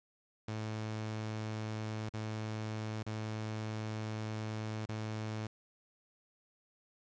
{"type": "tone with dropouts", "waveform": "sawtooth", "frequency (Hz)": 108.8, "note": "A2", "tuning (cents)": -19, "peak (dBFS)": -33, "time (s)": [0.48, 5.47], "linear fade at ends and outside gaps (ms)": 5, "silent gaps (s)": [[2.093, 2.137], [3.03, 3.064], [4.859, 4.889]], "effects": ["resampled to 16000 Hz", "10-bit"]}